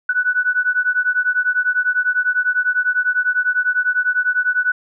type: beating tone pair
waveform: sine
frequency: 1480 / 1490 Hz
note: F#6 / F#6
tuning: 0 / +12 cents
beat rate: 10 Hz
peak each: -18 dBFS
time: 0.09-4.72 s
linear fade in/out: 5 ms
effects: none